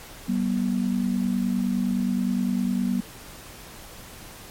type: tone pair together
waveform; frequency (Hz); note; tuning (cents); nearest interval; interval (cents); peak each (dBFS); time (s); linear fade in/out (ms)
sine; 191.2 / 240.9; G3 / B3; -43 / -43; major third; 400; -24; 0.28-3.01; 10
effects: pink hiss -43 dBFS RMS until 4.5 s + MP3 64 kbps